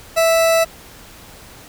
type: tone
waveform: 40% pulse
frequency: 658 Hz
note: E5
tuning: 3 cents flat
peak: -11 dBFS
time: 0.16-0.65 s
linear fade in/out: 20 ms
effects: pink hiss -41 dBFS RMS until 1.68 s